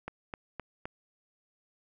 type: click train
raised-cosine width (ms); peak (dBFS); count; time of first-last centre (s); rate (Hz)
0.5; -22; 4; 0.08-0.855; 3.87
effects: none

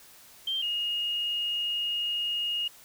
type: tone pair in turn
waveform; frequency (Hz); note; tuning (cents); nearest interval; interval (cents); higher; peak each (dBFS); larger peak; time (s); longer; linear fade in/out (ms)
sine; 3156 / 2859; G7 / F7; +11 / +40; major second; 171; first; -27; neither; 0.47-0.62 / 0.62-2.68; second; 5
effects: white hiss -53 dBFS RMS until 2.84 s

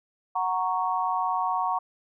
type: chord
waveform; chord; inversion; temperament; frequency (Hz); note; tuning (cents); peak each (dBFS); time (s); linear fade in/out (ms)
sine; F# major; none; equal; 740 / 932.3 / 1108.7; F#5 / A#5 / C#6; 0 / 0 / 0; -28; 0.35-1.79; 10
effects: none

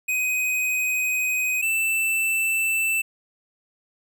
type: tone pair in turn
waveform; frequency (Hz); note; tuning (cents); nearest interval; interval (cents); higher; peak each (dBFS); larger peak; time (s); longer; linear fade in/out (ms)
square; 2508 / 2657; D#7 / E7; +13 / +13; minor second; 100; second; -22 / -21; second; 0.08-1.62 / 1.62-3.02; first; 10
effects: none

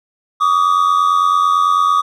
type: tone pair together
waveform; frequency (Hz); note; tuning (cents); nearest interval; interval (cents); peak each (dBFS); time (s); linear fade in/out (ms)
triangle; 1148 / 1237; D6 / D#6; -40 / -10; minor second; 130; -11; 0.4-2.02; 20
effects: tanh soft clip ceiling -3 dBFS

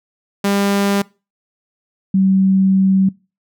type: tone pair in turn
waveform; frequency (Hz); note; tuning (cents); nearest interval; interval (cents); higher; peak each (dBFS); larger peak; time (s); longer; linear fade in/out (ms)
sawtooth / sine; 200 / 191.46; G3 / G3; +35 / -41; minor second; 76; first; -10; neither; 0.44-1.02 / 2.14-3.09; second; 5
effects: noise-tail reverb RT60 0.3 s tail -23 dB re dry

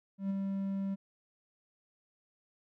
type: tone with ADSR envelope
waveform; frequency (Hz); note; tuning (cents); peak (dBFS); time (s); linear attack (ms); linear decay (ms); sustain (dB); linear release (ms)
triangle; 195.3; G3; -6; -27; 0.18-0.96; 120; 18; -3; 26
effects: none

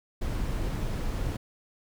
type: noise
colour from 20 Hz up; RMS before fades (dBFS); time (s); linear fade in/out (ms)
brown; -30; 0.21-1.37; 10
effects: none

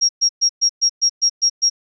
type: tone bursts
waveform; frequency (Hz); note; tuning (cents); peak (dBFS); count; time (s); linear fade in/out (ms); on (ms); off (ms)
sine; 5600; F8; +4; -11; 9; 0.01-1.699; 20; 81; 120
effects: none

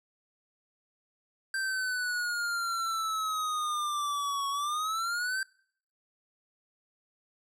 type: exponential two-way sweep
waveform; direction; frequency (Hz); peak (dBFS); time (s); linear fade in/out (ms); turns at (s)
square; down then up; 1572 to 1108.7 to 1572; -30; 1.54-5.43; 2; 4.49
effects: noise-tail reverb RT60 0.6 s tail -25 dB re dry + low-pass 12000 Hz 12 dB/octave

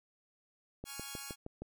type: click train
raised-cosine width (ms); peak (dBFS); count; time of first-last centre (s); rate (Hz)
2; -29; 6; 0.84-1.62; 6.41
type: chord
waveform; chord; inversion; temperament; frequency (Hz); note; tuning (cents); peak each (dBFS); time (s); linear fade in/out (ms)
5% pulse; Db major; second; equal; 830.6 / 1108.7 / 1396.9; Ab5 / Db6 / F6; 0 / 0 / 0; -36; 0.85-1.36; 50
effects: none

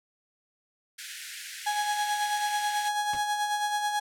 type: high-pass noise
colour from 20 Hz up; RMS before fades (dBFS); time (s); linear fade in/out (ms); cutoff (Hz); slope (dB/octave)
pink; -40; 0.98-2.89; 10; 1500; 96
type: tone with tremolo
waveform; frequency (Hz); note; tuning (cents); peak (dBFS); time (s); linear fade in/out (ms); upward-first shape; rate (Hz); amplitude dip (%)
35% pulse; 833; G#5; +5; -23; 1.66-4; 10; sine; 9.2; 45
type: noise with exponential decay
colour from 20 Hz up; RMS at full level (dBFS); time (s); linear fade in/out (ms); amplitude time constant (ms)
pink; -35; 3.13-3.25; 5; 26
effects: low-pass 12000 Hz 12 dB/octave

